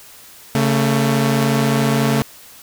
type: tone pair together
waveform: sawtooth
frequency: 138.59 / 223 Hz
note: C#3 / A3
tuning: 0 / +23 cents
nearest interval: minor sixth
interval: 823 cents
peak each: -13 dBFS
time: 0.55-2.22 s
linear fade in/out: 0 ms
effects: white hiss -42 dBFS RMS until 2.62 s